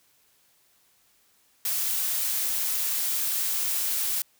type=noise; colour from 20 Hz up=blue; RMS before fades=-27 dBFS; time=1.65-4.22 s; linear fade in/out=2 ms; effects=white hiss -64 dBFS RMS until 4.39 s